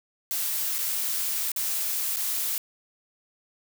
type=noise with dropouts; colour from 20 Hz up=blue; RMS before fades=-28 dBFS; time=0.31-2.58 s; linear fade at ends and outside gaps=0 ms; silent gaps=0.783-0.788 / 1.518-1.562 / 2.161-2.169 s; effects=none